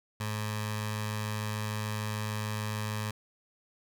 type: tone with notch filter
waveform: 15% pulse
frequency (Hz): 106.7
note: G#2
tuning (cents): +47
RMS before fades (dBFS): -34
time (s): 0.2-3.11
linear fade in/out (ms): 5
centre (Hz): 320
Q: 0.58
effects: none

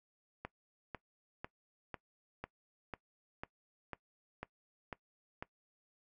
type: click train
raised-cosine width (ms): 0.5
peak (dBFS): -26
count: 11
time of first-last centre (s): 0.45-5.425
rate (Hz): 2.01
effects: noise-tail reverb RT60 0.1 s tail -20 dB re dry

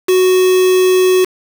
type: tone with quantisation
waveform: triangle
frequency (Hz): 370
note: F#4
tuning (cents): 0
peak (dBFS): -6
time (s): 0.08-1.25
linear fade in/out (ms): 10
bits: 3
effects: none

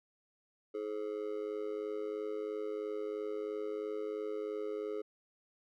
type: tone with amplitude modulation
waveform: triangle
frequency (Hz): 424.4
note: G#4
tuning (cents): +38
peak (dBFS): -30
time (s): 0.74-5.02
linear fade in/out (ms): 10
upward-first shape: sine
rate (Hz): 103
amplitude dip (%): 90
effects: none

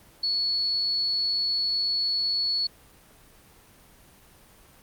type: tone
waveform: sine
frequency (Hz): 4402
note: C#8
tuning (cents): -13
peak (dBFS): -23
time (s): 0.23-2.67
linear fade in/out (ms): 5
effects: pink hiss -54 dBFS RMS until 4.82 s + Opus 24 kbps

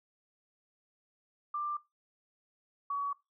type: tone pair in turn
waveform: sine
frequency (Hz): 1185 / 1130.9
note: D6 / C#6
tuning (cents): +15 / +34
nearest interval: minor second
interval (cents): 81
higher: first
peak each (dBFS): -32 / -31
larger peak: second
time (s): 1.54-1.77 / 2.9-3.13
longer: neither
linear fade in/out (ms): 5
effects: noise-tail reverb RT60 0.2 s tail -18 dB re dry

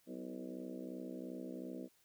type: harmonic tone with a mistuned harmonic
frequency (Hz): 62.8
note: B1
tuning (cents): +30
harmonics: 3 / 4 / 5 / 6 / 7 / 8 / 9 / 10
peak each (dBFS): -51 / -47 / -49 / -55 / -55 / -53 / -57 / -57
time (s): 0.06-1.89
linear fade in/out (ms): 50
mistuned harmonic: 5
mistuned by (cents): +52
effects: white hiss -72 dBFS RMS until 2.04 s

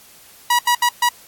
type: tone bursts at uneven times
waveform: sawtooth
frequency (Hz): 966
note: B5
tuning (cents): -39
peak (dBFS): -9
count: 4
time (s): 0.5-0.59 / 0.67-0.75 / 0.82-0.89 / 1.02-1.09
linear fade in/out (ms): 5
effects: white hiss -46 dBFS RMS until 1.27 s + AAC 64 kbps

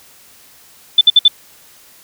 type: tone bursts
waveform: sine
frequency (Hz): 3520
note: A7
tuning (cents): 0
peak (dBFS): -3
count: 4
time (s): 0.98-1.281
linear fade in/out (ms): 5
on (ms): 31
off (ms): 59
effects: white hiss -45 dBFS RMS until 2.03 s

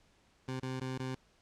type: tone with dropouts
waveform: 20% pulse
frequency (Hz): 130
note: C3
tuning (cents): -11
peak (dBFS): -31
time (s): 0.48-1.15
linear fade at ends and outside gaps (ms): 5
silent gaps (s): 0.598-0.627 / 0.799-0.811 / 0.979-0.995
effects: pink hiss -68 dBFS RMS until 1.41 s + low-pass 7000 Hz 12 dB/octave

